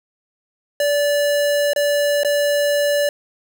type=tone with dropouts; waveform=square; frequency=580 Hz; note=D5; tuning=22 cents flat; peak=-16 dBFS; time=0.8-3.09 s; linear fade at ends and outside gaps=2 ms; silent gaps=1.734-1.761 / 2.234-2.247 s; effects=8-bit